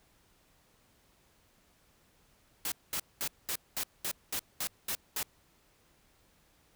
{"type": "noise bursts", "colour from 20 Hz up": "white", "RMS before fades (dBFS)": -34, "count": 10, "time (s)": [2.65, 5.23], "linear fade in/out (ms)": 2, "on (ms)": 69, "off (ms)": 210, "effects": ["pink hiss -67 dBFS RMS until 6.75 s"]}